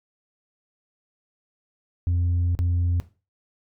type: tone with dropouts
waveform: sine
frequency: 87.31 Hz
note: F2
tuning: in tune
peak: -17 dBFS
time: 2.07-3 s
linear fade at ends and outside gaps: 0 ms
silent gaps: 2.551-2.59 s
effects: noise-tail reverb RT60 0.3 s tail -17 dB re dry + tanh soft clip ceiling -18 dBFS